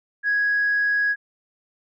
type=tone; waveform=sine; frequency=1661.2 Hz; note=G#6; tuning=in tune; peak=-17 dBFS; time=0.23-1.16 s; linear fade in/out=50 ms; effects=tanh soft clip ceiling -14 dBFS